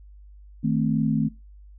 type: chord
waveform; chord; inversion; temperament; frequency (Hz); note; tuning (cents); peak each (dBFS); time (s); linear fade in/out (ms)
sine; A diminished; second; equal; 155.56 / 220 / 261.6; Eb3 / A3 / C4; 0 / 0 / 0; -24 / -23 / -26; 0.63-1.29; 20
effects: noise-tail reverb RT60 0.2 s tail -18 dB re dry + added 50 Hz sine -44 dBFS peak until 1.78 s